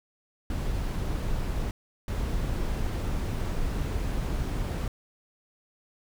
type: noise bursts at uneven times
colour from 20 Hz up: brown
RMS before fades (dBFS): -29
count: 2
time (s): 0.5-1.71 / 2.08-4.88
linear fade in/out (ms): 2
effects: none